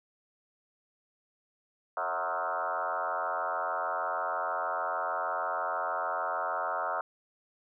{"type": "tone with frequency modulation", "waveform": "sine", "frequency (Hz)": 1000, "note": "B5", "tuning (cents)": 21, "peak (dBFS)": -29, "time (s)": [1.97, 7.01], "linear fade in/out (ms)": 2, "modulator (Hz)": 86.4, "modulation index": 4.9, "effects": []}